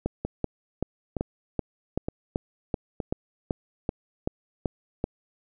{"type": "two click trains", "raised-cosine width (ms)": 2, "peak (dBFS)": [-15, -12], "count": [4, 14], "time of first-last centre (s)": [[0.25, 3.002], [0.06, 5.041]], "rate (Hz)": [1.09, 2.61], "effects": []}